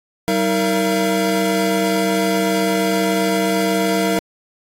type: tone cluster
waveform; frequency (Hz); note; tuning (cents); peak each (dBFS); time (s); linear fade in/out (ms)
square; 191.6 / 316.6 / 463.5 / 678; G3 / D#4 / A#4 / E5; -39 / +30 / -10 / +49; -22; 0.28-4.19; 0
effects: AAC 48 kbps